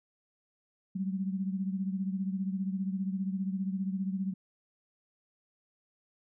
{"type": "beating tone pair", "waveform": "sine", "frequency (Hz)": [189.2, 204.2], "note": ["F#3", "G#3"], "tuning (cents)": [39, -29], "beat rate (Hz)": 15, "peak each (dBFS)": [-31, -37], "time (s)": [0.95, 4.34], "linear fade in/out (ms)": 10, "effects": []}